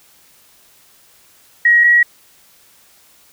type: tone pair in turn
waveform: sine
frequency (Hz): 1897 / 1912.4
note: A#6 / A#6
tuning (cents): +30 / +44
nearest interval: unison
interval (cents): 14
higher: second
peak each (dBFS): -7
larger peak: neither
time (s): 1.65-1.84 / 1.84-2.03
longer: neither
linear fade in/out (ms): 5
effects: white hiss -50 dBFS RMS until 3.32 s